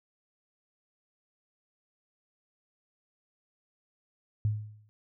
sine tone with exponential decay, 106.3 Hz, G#2, 41 cents sharp, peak -22 dBFS, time 4.45-4.89 s, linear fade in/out 0 ms, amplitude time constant 95 ms, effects none

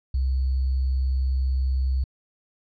sine tone with sample-and-hold, 65.41 Hz, C2, in tune, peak -20 dBFS, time 0.14-2.04 s, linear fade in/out 5 ms, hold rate 4410 Hz, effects resampled to 11025 Hz

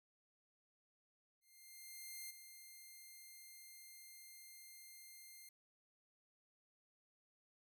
5% pulse tone with ADSR envelope, 2105 Hz, C7, 10 cents sharp, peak -37 dBFS, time 1.41-5.49 s, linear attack 890 ms, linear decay 10 ms, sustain -9 dB, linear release 3 ms, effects none

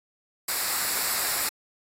white noise with comb filter, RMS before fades -27 dBFS, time 0.48-1.49 s, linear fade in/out 5 ms, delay 0.32 ms, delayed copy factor -0.6, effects AAC 48 kbps

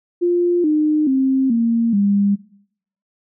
sine tone with pitch steps, 350.2 / 304.9 / 265.4 / 231 / 201.1 Hz, F4 / D#4 / C4 / A#3 / G3, +5 / -35 / +25 / -16 / +44 cents, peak -13 dBFS, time 0.21-2.36 s, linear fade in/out 20 ms, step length 430 ms, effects noise-tail reverb RT60 0.7 s tail -20 dB re dry

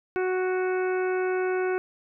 harmonic tone, 370 Hz, F#4, in tune, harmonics 1 / 2 / 3 / 4 / 5 / 6 / 7, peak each -24 / -34 / -39 / -34 / -45 / -41 / -45 dBFS, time 0.16-1.78 s, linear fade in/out 0 ms, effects none

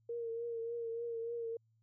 sine tone with vibrato, 463.7 Hz, A#4, 9 cents flat, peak -37 dBFS, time 0.09-1.57 s, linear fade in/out 5 ms, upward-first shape triangle, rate 3.4 Hz, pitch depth 40 cents each way, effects added 112 Hz sine -70 dBFS peak until 1.82 s

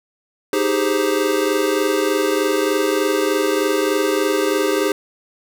square chord, Ab major seventh, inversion second, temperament equal, 311.1 / 392 / 415.3 / 523.3 Hz, Eb4 / G4 / Ab4 / C5, 0 / 0 / 0 / 0 cents, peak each -23 / -21 / -23 / -24 dBFS, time 0.53-4.92 s, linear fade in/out 2 ms, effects none

